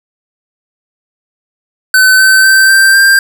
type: tone with pitch steps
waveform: square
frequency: 1520 / 1535.9 / 1551.9 / 1568.2 / 1584.5 Hz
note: F#6 / G6 / G6 / G6 / G6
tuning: +46 / -36 / -18 / 0 / +18 cents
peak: -4 dBFS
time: 1.94-3.19 s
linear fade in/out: 2 ms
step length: 250 ms
effects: none